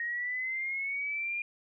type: linear sweep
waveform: sine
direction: up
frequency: 1865 to 2423 Hz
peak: -31 dBFS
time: 0-1.42 s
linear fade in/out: 2 ms
effects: none